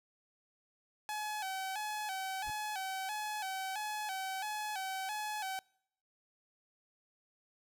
sawtooth tone with vibrato, 805 Hz, G5, 46 cents sharp, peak -33 dBFS, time 1.09-5.59 s, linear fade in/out 0 ms, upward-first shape square, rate 1.5 Hz, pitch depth 91 cents each way
brown noise with exponential growth, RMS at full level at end -45 dBFS, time 2.39-2.5 s, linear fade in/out 0 ms, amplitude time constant 22 ms
effects noise-tail reverb RT60 0.7 s tail -26 dB re dry

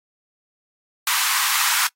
pink high-pass noise, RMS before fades -20 dBFS, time 1.07-1.87 s, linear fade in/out 2 ms, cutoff 920 Hz, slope 48 dB/octave, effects noise-tail reverb RT60 0.1 s tail -23 dB re dry + AAC 48 kbps

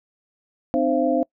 sine tone cluster, 258.6 / 304.6 / 525 / 681 Hz, C4 / D#4 / C5 / F5, -20 / -37 / +6 / -44 cents, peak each -23 dBFS, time 0.74-1.23 s, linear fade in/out 0 ms, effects noise-tail reverb RT60 0.1 s tail -25 dB re dry

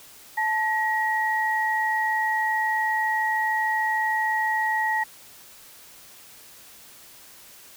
sine tone pair together, 873.2 / 1900 Hz, A5 / A#6, -13 / +33 cents, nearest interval octave + minor second, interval 1346 cents, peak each -24 dBFS, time 0.37-5.04 s, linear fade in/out 10 ms, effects white hiss -48 dBFS RMS until 7.76 s

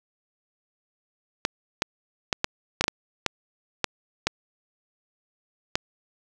clicks, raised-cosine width 0.2 ms, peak -4 dBFS, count 11, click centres 1.451 / 1.821 / 2.328 / 2.444 / 2.81 / 2.841 / 2.881 / 3.263 / 3.843 / 4.27 / 5.755 s, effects none

